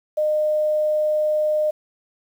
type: tone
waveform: sine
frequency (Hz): 610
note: D#5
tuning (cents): -34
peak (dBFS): -17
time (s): 0.17-1.71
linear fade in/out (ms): 10
effects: 8-bit